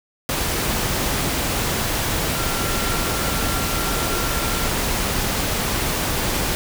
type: tone in noise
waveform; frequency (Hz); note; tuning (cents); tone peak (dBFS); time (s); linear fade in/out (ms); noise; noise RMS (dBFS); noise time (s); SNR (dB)
sine; 1370; F6; -34; -31; 2.35-4.68; 0; pink; -22; 0.29-6.55; -12
effects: none